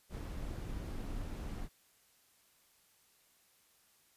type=noise with amplitude modulation; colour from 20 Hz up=brown; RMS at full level=-39 dBFS; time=0.09-1.69 s; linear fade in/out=50 ms; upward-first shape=sine; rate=255 Hz; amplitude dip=50%; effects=white hiss -69 dBFS RMS until 4.16 s + resampled to 32000 Hz